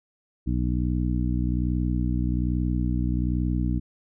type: harmonic tone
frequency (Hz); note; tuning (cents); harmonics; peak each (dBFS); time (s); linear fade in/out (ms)
61.2; B1; -15; 1 / 2 / 3 / 4 / 5; -25 / -28 / -30 / -31 / -32; 0.46-3.8; 20
effects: none